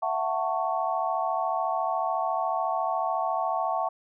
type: chord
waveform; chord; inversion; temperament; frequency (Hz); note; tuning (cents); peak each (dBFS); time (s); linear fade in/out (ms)
sine; F# minor seventh; third; just; 666 / 740 / 888 / 1110; E5 / F#5 / A5 / C#6; +18 / 0 / +16 / +2; -30 / -29 / -31 / -31; 0.02-3.89; 10
effects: none